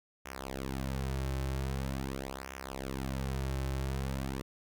sawtooth tone with flanger, 66.7 Hz, C2, 34 cents sharp, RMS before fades -36 dBFS, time 0.25-4.42 s, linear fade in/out 10 ms, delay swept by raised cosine 0.23 to 4.23 ms, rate 0.44 Hz, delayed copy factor -0.85, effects none

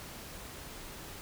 silence, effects pink hiss -46 dBFS RMS until 1.21 s

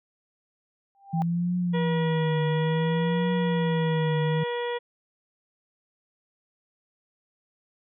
sine tone with exponential growth, 792 Hz, G5, 18 cents sharp, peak -24 dBFS, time 0.95-1.22 s, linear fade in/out 0 ms, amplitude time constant 58 ms
sine tone with vibrato, 164.81 Hz, E3, in tune, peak -23 dBFS, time 1.13-4.44 s, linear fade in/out 10 ms, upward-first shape triangle, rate 0.57 Hz, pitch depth 150 cents each way
harmonic tone, 480.6 Hz, B4, 47 cents flat, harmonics 1 / 2 / 3 / 4 / 5 / 6 / 7, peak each -28 / -34 / -44 / -37 / -45 / -47 / -41 dBFS, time 1.73-4.79 s, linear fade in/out 20 ms
effects none

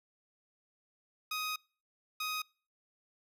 15% pulse tone bursts at uneven times, 1253 Hz, D#6, 12 cents sharp, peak -28 dBFS, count 2, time 1.31-1.56 / 2.2-2.42 s, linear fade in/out 5 ms, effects noise-tail reverb RT60 0.4 s tail -26 dB re dry

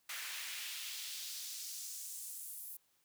pink noise with high-pass filter sweep, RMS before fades -45 dBFS, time 0.09-2.77 s, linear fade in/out 5 ms, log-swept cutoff 1700 to 12000 Hz, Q 1.4, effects white hiss -75 dBFS RMS until 3.04 s

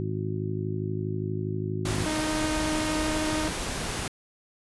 harmonic tone, 52.4 Hz, G#1, 16 cents sharp, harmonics 2 / 3 / 4 / 5 / 6 / 7, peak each -31 / -33 / -39 / -39 / -39 / -34 dBFS, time 0-2.05 s, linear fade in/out 0 ms
pink noise, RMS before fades -31 dBFS, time 1.85-4.08 s, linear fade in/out 5 ms
sawtooth tone with vibrato, 309.7 Hz, D#4, 8 cents flat, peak -23 dBFS, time 2.06-3.48 s, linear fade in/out 0 ms, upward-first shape triangle, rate 13 Hz, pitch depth 9 cents each way
effects resampled to 24000 Hz

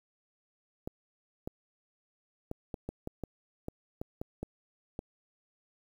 clicks, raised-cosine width 2 ms, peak -23 dBFS, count 12, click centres 0.875 / 1.475 / 2.514 / 2.742 / 2.89 / 3.074 / 3.237 / 3.684 / 4.015 / 4.215 / 4.43 / 4.991 s, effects 9-bit

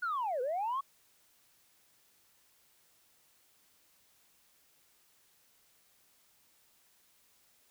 sine linear two-way sweep, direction down then up, 1480 to 474.7 to 1132 Hz, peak -30 dBFS, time 0.02-0.81 s, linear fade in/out 10 ms, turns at 0.41 s, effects tanh soft clip ceiling -28 dBFS + white hiss -68 dBFS RMS until 7.7 s

